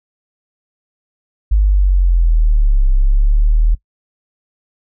sine linear two-way sweep, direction down then up, 52.1 to 32.7 to 40.2 Hz, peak -8 dBFS, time 1.51-3.75 s, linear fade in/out 10 ms, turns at 2.89 s, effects noise-tail reverb RT60 0.1 s tail -19 dB re dry

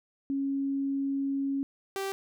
sine / sawtooth tone pair in turn, 275.2 / 389.9 Hz, C#4 / G4, -12 / -9 cents, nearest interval tritone, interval 603 cents, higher second, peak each -27 dBFS, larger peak neither, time 0.3-1.63 / 1.96-2.12 s, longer first, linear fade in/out 0 ms, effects none

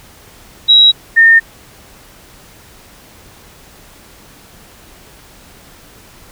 sine tone pair in turn, 3861 / 1822.1 Hz, B7 / A#6, -40 / -40 cents, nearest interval octave + minor second, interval 1300 cents, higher first, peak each -3 dBFS, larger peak neither, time 0.68-0.92 / 1.16-1.4 s, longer neither, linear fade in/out 20 ms, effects pink hiss -41 dBFS RMS until 6.31 s

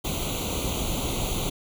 pink noise with comb filter, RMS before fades -28 dBFS, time 0.04-1.5 s, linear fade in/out 10 ms, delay 0.29 ms, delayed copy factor +0.95, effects none

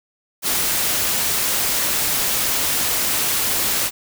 white noise, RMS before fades -20 dBFS, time 0.42-3.91 s, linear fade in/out 50 ms, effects none

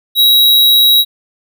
square tone, 3854 Hz, B7, 43 cents flat, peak -6 dBFS, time 0.15-1.05 s, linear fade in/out 50 ms, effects none

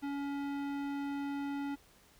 sine tone with tanh clipping, 281.9 Hz, C#4, 29 cents sharp, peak -37 dBFS, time 0.02-1.76 s, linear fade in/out 20 ms, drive 18 dB, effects pink hiss -63 dBFS RMS until 2.19 s

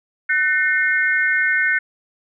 sine tone cluster, 1506 / 1807 / 2138 Hz, F#6 / A6 / C7, +30 / +46 / +37 cents, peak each -18 / -20 / -21 dBFS, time 0.29-1.79 s, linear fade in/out 10 ms, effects none

